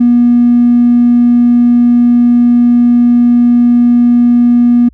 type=tone with tanh clipping; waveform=triangle; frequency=240.7 Hz; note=B3; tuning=44 cents flat; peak=-3 dBFS; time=0-4.89 s; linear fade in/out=10 ms; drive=1 dB; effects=added 60 Hz sine -38 dBFS peak until 4.93 s